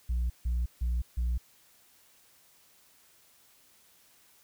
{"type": "tone bursts", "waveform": "sine", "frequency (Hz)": 60, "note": "B1", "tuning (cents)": -49, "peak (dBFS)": -24, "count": 4, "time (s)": [0.09, 1.38], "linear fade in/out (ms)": 10, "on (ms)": 210, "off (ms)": 150, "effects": ["tanh soft clip ceiling -25 dBFS", "white hiss -62 dBFS RMS until 4.43 s"]}